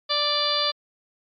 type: harmonic tone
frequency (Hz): 587.3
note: D5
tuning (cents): 0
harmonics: 1 / 2 / 3 / 4 / 5 / 6 / 7 / 8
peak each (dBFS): -29 / -28 / -35 / -36 / -32 / -26 / -29 / -26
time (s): 0.09-0.72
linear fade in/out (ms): 20
effects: MP3 96 kbps